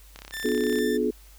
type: click train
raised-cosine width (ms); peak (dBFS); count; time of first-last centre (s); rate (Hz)
0.2; -23; 22; 0.16-0.787; 33.5
type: tone with tremolo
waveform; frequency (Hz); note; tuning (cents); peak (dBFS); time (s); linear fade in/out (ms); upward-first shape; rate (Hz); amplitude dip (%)
sawtooth; 1777; A6; +17; -28; 0.32-0.98; 20; sine; 2.7; 30
type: chord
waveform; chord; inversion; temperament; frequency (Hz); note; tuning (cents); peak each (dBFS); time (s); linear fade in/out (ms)
sine; B diminished seventh; none; just; 246.9 / 296.3 / 355.6 / 426.7; B3 / D4 / F4 / Ab4; 0 / +15 / +31 / +47; -27 / -30 / -29 / -25; 0.44-1.11; 10
effects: added 50 Hz sine -48 dBFS peak until 1.38 s + white hiss -55 dBFS RMS until 1.38 s